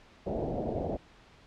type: low-pass noise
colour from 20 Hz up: white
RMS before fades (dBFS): -33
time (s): 0.26-0.97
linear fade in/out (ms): 10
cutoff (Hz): 700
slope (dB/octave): 48
effects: pink hiss -57 dBFS RMS until 1.46 s + low-pass 4000 Hz 12 dB/octave